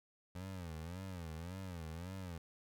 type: tone with vibrato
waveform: 25% pulse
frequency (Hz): 87.1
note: F2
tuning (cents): -4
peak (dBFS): -40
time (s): 0.35-2.38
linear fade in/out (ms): 5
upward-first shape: sine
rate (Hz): 1.8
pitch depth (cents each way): 170
effects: none